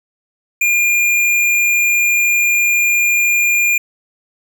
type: tone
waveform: square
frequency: 2409 Hz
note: D7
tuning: 43 cents sharp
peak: -12 dBFS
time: 0.61-3.78 s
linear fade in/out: 5 ms
effects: none